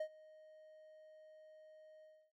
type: tone with ADSR envelope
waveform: triangle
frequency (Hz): 622.3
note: D#5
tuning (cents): 0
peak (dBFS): -34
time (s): 0-2.32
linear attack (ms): 6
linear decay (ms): 74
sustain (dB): -22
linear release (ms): 290
effects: none